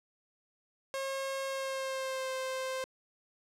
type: tone with pitch glide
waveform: sawtooth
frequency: 540 to 522.5 Hz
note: C#5 to C5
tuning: -45 to -2 cents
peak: -30 dBFS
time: 0.94-2.84 s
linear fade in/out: 0 ms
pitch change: -57 cents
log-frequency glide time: 1.47-2.33 s
effects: low-pass 11000 Hz 12 dB/octave